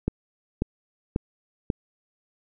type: click train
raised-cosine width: 3 ms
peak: -10 dBFS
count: 4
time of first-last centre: 0.08-1.702 s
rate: 1.85 Hz
effects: none